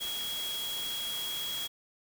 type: tone in noise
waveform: sine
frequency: 3313 Hz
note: G#7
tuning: 5 cents flat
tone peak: -34 dBFS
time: 0-1.68 s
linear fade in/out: 20 ms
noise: white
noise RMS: -40 dBFS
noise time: 0-1.68 s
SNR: +3 dB
effects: none